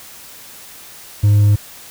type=tone with hard clipping; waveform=sine; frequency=103.2 Hz; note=G#2; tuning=10 cents flat; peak=-9 dBFS; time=1.23-1.56 s; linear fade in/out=10 ms; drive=2 dB; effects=white hiss -38 dBFS RMS until 1.9 s